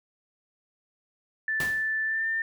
sine tone with pitch glide, 1760 to 1801.1 Hz, A6 to A6, 0 to +40 cents, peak -25 dBFS, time 1.48-2.42 s, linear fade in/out 2 ms, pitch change +40 cents, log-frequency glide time 2.05-2.29 s
pink noise with exponential decay, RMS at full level -31 dBFS, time 1.6-1.94 s, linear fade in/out 2 ms, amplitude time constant 73 ms
effects none

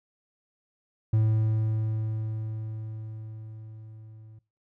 triangle tone with level ramp, 109.5 Hz, A2, 8 cents flat, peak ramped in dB -17 to -44 dBFS, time 1.13-4.39 s, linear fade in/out 5 ms, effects noise-tail reverb RT60 0.3 s tail -22 dB re dry

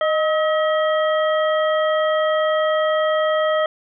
harmonic tone with a mistuned harmonic, 639 Hz, D#5, 46 cents sharp, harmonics 1 / 2 / 3 / 5, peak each -17 / -23 / -27 / -31 dBFS, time 0.01-3.66 s, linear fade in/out 2 ms, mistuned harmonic 1, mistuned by -53 cents, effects none

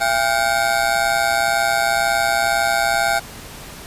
25% pulse ring-modulated tone, 740 Hz, F#5, in tune, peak -9 dBFS, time 0-3.2 s, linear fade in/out 20 ms, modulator 61 Hz, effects pink hiss -36 dBFS RMS until 3.86 s + resampled to 32000 Hz

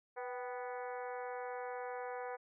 harmonic tone with a mistuned harmonic, 246.9 Hz, B3, in tune, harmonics 2 / 3 / 4 / 5 / 6 / 7 / 8 / 9, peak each -43 / -45 / -49 / -54 / -52 / -55 / -58 / -59 dBFS, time 0.16-2.37 s, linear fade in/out 20 ms, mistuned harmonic 3, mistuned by +52 cents, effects none

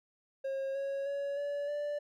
triangle tone with pitch steps, 540 / 551 / 562.3 / 573.8 / 585.5 Hz, C#5 / C#5 / C#5 / D5 / D5, -45 / -11 / +25 / -40 / -5 cents, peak -31 dBFS, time 0.44-1.99 s, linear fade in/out 10 ms, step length 310 ms, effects none

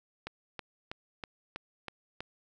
click train, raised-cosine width 0.3 ms, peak -22 dBFS, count 7, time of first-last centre 0.27-2.205 s, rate 3.1 Hz, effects none

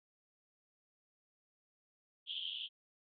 pink band-pass noise, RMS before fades -42 dBFS, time 2.26-2.69 s, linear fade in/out 50 ms, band 3000 to 3400 Hz, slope 96 dB/octave, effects MP3 48 kbps

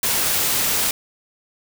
white noise, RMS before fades -20 dBFS, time 0.03-0.91 s, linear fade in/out 2 ms, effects none

